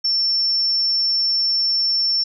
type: tone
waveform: sine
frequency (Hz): 5410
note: E8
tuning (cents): +44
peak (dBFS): -16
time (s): 0.04-2.24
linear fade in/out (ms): 10
effects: none